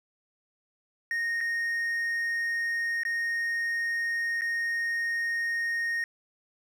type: tone with dropouts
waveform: triangle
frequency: 1856 Hz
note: A#6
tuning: 8 cents flat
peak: -25 dBFS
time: 1.11-6.04 s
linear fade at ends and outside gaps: 1 ms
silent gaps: 1.406-1.41 / 3.034-3.051 / 4.41-4.418 s
effects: none